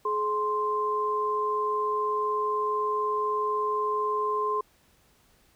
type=tone pair together; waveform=sine; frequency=424.3 / 1046 Hz; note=G#4 / C6; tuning=+37 / -1 cents; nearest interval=octave + major third; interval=1562 cents; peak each=-29 / -26 dBFS; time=0.05-4.61 s; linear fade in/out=5 ms; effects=pink hiss -63 dBFS RMS until 5.55 s